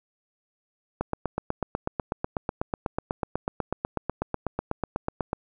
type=click train; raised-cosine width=1 ms; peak=-12 dBFS; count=36; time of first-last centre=1.01-5.331 s; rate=8.1 Hz; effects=none